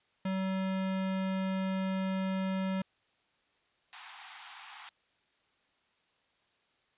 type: tone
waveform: square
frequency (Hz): 190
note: F#3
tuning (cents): +46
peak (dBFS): -31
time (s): 0.25-2.82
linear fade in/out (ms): 5
type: high-pass noise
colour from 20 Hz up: pink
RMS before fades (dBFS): -47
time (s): 3.93-4.89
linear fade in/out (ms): 0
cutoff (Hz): 750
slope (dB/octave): 96
effects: white hiss -72 dBFS RMS until 6.97 s + resampled to 8000 Hz